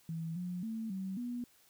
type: tone with pitch steps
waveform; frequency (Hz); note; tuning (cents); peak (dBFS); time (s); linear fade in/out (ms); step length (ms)
sine; 163.5 / 178.9 / 223.3 / 190.7 / 242.7; E3 / F3 / A3 / G3 / B3; -14 / +42 / +26 / -47 / -30; -36; 0.09-1.44; 2; 270
effects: white hiss -66 dBFS RMS until 1.69 s